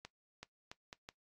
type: accelerating click train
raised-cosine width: 0.2 ms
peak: -29 dBFS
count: 5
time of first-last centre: 0.05-1.089 s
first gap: 380 ms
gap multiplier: 0.75
effects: noise-tail reverb RT60 0.1 s tail -18 dB re dry + AAC 32 kbps